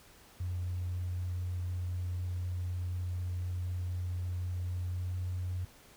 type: tone with pitch glide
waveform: triangle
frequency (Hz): 89.6 to 90.59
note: F2 to F#2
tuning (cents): +45 to -36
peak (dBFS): -29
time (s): 0.4-5.65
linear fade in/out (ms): 5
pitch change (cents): +19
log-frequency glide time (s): 4.89-5.12
effects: tanh soft clip ceiling -30 dBFS + pink hiss -58 dBFS RMS until 5.96 s